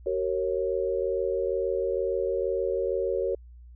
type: tone cluster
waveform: sine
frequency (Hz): 379.4 / 461.6 / 548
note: F#4 / A#4 / C#5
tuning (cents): +43 / -17 / -20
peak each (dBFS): -29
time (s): 0.06-3.35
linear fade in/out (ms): 5
effects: added 60 Hz sine -45 dBFS peak until 3.75 s